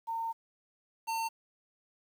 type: tone pair in turn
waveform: sine / square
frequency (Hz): 911 / 904.2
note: A#5 / A5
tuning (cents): -40 / +47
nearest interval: unison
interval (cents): 13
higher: first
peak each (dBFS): -32 / -32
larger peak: neither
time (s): 0.07-0.33 / 1.07-1.29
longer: first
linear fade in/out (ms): 20
effects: 10-bit